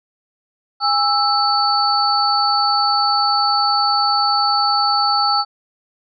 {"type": "tone cluster", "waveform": "sine", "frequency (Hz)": [819, 1320, 4490], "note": ["G#5", "E6", "C#8"], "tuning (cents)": [-24, 2, 21], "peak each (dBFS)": -18, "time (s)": [0.8, 5.45], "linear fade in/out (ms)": 50, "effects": []}